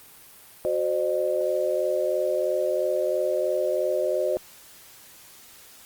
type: chord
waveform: sine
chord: C diminished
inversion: second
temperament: equal with one note detuned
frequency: 370 / 523.3 / 606.3 Hz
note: Gb4 / C5 / Eb5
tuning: 0 / 0 / -45 cents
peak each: -28 / -26 / -25 dBFS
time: 0.65-4.37 s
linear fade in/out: 0 ms
effects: white hiss -49 dBFS RMS until 5.85 s + Opus 32 kbps